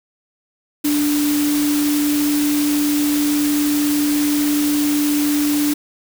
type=tone in noise; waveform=sine; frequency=293.7 Hz; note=D4; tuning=in tune; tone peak=-15 dBFS; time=0.84-5.74 s; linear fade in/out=10 ms; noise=white; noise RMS=-25 dBFS; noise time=0.84-5.74 s; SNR=+7 dB; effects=none